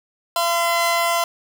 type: tone pair together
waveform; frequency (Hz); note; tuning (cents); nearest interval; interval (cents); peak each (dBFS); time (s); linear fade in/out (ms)
sawtooth; 681 / 1022; F5 / C6; -44 / -41; perfect fifth; 703; -16 / -17; 0.36-1.24; 2
effects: none